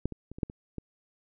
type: clicks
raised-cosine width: 3 ms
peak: -15 / -25 / -29 / -29 / -13 / -28 / -23 dBFS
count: 7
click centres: 0.056 / 0.123 / 0.316 / 0.385 / 0.432 / 0.499 / 0.783 s
effects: none